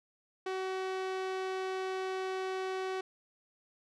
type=tone with low-pass filter; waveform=sawtooth; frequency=377.2 Hz; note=F#4; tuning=33 cents sharp; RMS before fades=-36 dBFS; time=0.46-3.01 s; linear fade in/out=5 ms; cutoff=4800 Hz; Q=0.54; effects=none